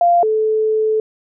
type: tone pair in turn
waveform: sine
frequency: 694 / 435.2 Hz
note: F5 / A4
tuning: -11 / -19 cents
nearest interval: minor sixth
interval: 808 cents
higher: first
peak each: -9 / -13 dBFS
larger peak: first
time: 0.01-0.23 / 0.23-1 s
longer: second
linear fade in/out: 2 ms
effects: none